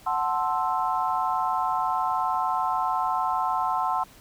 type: chord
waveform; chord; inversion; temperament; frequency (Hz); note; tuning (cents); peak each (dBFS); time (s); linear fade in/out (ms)
sine; F# half-diminished seventh; none; equal; 740 / 880 / 1046.5 / 1318.5; F#5 / A5 / C6 / E6; 0 / 0 / 0 / 0; -28 / -28 / -27 / -31; 0.06-4.04; 10
effects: pink hiss -52 dBFS RMS until 4.2 s